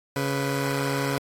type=tone pair together; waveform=15% pulse; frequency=138.59 / 494.2 Hz; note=C#3 / B4; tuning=0 / +1 cents; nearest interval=octave + minor seventh; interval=2201 cents; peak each=-19 / -24 dBFS; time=0.16-1.18 s; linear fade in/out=2 ms; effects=AAC 48 kbps